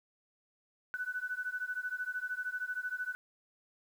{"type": "beating tone pair", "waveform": "sine", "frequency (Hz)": [1487, 1500], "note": ["F#6", "F#6"], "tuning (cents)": [8, 23], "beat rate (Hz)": 13, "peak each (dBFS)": [-38, -38], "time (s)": [0.94, 3.15], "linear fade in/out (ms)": 0, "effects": ["10-bit"]}